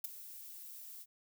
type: noise with ADSR envelope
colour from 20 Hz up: violet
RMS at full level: -35 dBFS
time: 0.04-1.06 s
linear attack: 5 ms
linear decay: 15 ms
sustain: -15 dB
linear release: 46 ms
effects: none